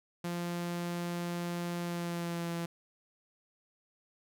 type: tone with pitch glide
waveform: sawtooth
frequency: 173.4 to 169.54 Hz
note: F3 to E3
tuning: -12 to +49 cents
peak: -30 dBFS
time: 0.24-2.66 s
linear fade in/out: 5 ms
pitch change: -39 cents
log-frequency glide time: 1.8-2.55 s
effects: none